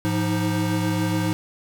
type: tone cluster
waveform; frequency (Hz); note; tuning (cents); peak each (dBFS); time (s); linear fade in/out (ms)
square; 106.4 / 174 / 312; G#2 / F3 / D#4; +42 / -6 / +5; -26; 0.05-1.33; 0
effects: none